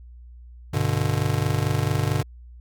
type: chord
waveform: square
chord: G major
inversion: none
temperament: just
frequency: 98 / 122.5 / 147 Hz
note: G2 / B2 / D3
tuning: 0 / -14 / +2 cents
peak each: -26 dBFS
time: 0.73-2.23 s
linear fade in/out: 10 ms
effects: added 60 Hz sine -41 dBFS peak until 2.6 s